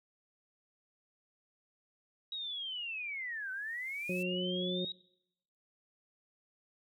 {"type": "linear two-way sweep", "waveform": "sine", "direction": "down then up", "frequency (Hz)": [3839, 1500, 3839], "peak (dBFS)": -37, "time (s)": [2.32, 4.92], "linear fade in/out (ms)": 2, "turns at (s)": 3.51}
{"type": "noise with exponential growth", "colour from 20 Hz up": "violet", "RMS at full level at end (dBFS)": -46, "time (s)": [3.08, 4.23], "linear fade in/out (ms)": 5, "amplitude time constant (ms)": 250}
{"type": "harmonic tone", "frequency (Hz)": 181.4, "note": "F#3", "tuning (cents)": -34, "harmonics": [1, 2, 3], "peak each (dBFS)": [-35, -38, -40], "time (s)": [4.09, 4.85], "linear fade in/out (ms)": 5}
{"effects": ["noise-tail reverb RT60 0.8 s tail -23 dB re dry", "low-pass 12000 Hz 12 dB/octave"]}